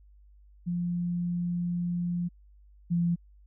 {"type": "tone pair in turn", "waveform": "sine", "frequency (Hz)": [174.61, 171.71], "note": ["F3", "F3"], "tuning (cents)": [0, -29], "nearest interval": "unison", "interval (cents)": 29, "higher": "first", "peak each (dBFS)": [-27, -23], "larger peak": "second", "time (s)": [[0.66, 2.29], [2.9, 3.16]], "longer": "first", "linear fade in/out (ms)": 20, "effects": ["added 50 Hz sine -53 dBFS peak until 3.46 s"]}